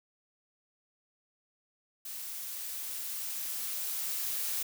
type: noise with level ramp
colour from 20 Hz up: blue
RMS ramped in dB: -41 to -33 dBFS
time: 2.05-4.63 s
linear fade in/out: 5 ms
effects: none